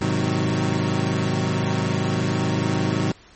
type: chord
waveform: 25% pulse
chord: Ab dominant seventh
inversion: none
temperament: equal with one note detuned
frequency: 103.83 / 129.16 / 155.56 / 185 Hz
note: Ab2 / C3 / Eb3 / Gb3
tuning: 0 / -22 / 0 / 0 cents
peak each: -22 dBFS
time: 0.01-3.12 s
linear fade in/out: 5 ms
effects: pink hiss -50 dBFS RMS until 3.35 s + MP3 32 kbps